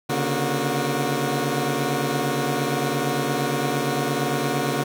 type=tone cluster; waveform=15% pulse; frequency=138.1 / 146.8 / 236.6 / 365.3 Hz; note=C#3 / D3 / A#3 / F#4; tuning=-6 / 0 / +26 / -22 cents; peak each=-21 dBFS; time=0.09-4.84 s; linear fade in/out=10 ms; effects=none